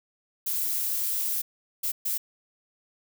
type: noise bursts at uneven times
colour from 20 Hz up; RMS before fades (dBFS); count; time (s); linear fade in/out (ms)
violet; -28; 3; 0.46-1.42 / 1.83-1.92 / 2.05-2.18; 10
effects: none